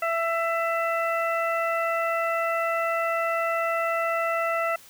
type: harmonic tone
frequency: 666 Hz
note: E5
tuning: 18 cents sharp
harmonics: 1 / 2 / 3 / 4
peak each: -26 / -27 / -31 / -35 dBFS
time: 0.02-4.76 s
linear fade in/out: 5 ms
effects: white hiss -50 dBFS RMS until 4.89 s